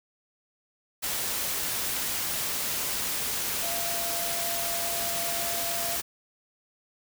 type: tone in noise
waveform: sine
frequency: 683 Hz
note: F5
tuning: 39 cents flat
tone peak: -35 dBFS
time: 3.62-5.97 s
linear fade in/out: 20 ms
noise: white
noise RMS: -30 dBFS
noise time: 1.02-6.02 s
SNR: -8 dB
effects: none